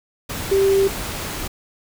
sine tone in noise, 390.8 Hz, G4, 5 cents flat, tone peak -13 dBFS, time 0.51-0.88 s, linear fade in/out 10 ms, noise pink, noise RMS -28 dBFS, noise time 0.29-1.48 s, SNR +12 dB, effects none

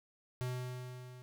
square tone with level ramp, 125.7 Hz, B2, 31 cents sharp, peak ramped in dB -35 to -51 dBFS, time 0.41-1.22 s, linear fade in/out 0 ms, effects none

